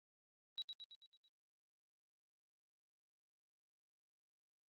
sine tone with echo, 3886 Hz, B7, 29 cents flat, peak -40 dBFS, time 0.58-0.62 s, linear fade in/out 0 ms, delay 110 ms, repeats 6, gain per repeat -5 dB, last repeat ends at 1.28 s, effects Opus 24 kbps

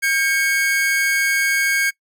45% pulse tone pair together, 1603.7 / 2217 Hz, G6 / C#7, +39 / 0 cents, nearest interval tritone, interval 561 cents, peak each -19 dBFS, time 0.02-1.91 s, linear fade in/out 20 ms, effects noise-tail reverb RT60 0.1 s tail -23 dB re dry

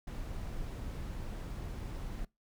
brown noise, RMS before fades -40 dBFS, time 0.07-2.25 s, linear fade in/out 5 ms, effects noise-tail reverb RT60 0.2 s tail -23 dB re dry

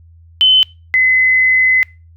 sine tone pair in turn, 3046 / 2033 Hz, F#7 / B6, +50 / +50 cents, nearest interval perfect fifth, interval 700 cents, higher first, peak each -6 / -8 dBFS, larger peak first, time 0.41-0.63 / 0.94-1.83 s, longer second, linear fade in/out 0 ms, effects noise-tail reverb RT60 0.3 s tail -24 dB re dry + added 83 Hz sine -40 dBFS peak until 2.16 s

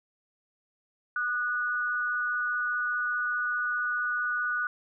sine tone pair together, 1215 / 1469.8 Hz, D#6 / F#6, -42 / -12 cents, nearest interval minor third, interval 330 cents, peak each -34 / -27 dBFS, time 1.16-4.67 s, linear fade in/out 2 ms, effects none

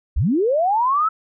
sine linear sweep, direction up, 40.02 to 1329 Hz, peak -15 dBFS, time 0.16-1.09 s, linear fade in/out 10 ms, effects none

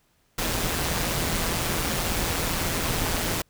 pink noise with amplitude modulation, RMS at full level -24 dBFS, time 0.38-3.42 s, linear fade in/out 5 ms, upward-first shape sine, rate 169 Hz, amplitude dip 50%, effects pink hiss -66 dBFS RMS until 3.49 s

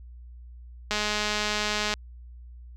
click train, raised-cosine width 0.2 ms, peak -10 dBFS, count 217, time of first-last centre 0.91-1.939 s, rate 210 Hz, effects added 60 Hz sine -42 dBFS peak until 2.76 s

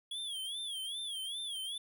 square tone with vibrato, 3322 Hz, G#7, in tune, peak -38 dBFS, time 0.11-1.78 s, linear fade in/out 5 ms, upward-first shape sine, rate 2.5 Hz, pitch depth 130 cents each way, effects none

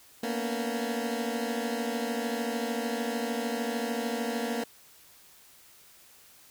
20% pulse tone cluster, 229.5 / 242.8 / 283.5 Hz, A#3 / B3 / C#4, -27 / -29 / +39 cents, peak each -27 / -29 / -34 dBFS, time 0.23-4.64 s, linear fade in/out 5 ms, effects white hiss -56 dBFS RMS until 6.5 s

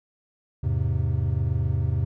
triangle chord, E augmented, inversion none, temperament equal, 82.41 / 103.83 / 130.81 Hz, E2 / G#2 / B#2, 0 / 0 / 0 cents, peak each -24 dBFS, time 0.63-2.05 s, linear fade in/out 10 ms, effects none

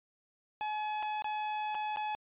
45% pulse tone with dropouts, 850 Hz, G#5, 40 cents sharp, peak -33 dBFS, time 0.61-2.15 s, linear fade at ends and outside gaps 0 ms, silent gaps 1.026-1.029 / 1.221-1.244 / 1.746-1.751 / 1.961-1.971 s, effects resampled to 8000 Hz

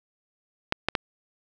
clicks, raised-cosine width 0.3 ms, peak -6 dBFS, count 3, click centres 0.724 / 0.886 / 0.952 s, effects none

